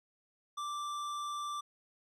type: tone with hard clipping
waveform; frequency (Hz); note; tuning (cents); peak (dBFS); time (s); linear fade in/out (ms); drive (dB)
sine; 1174.7; D6; 0; -38; 0.57-1.61; 10; 13
effects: none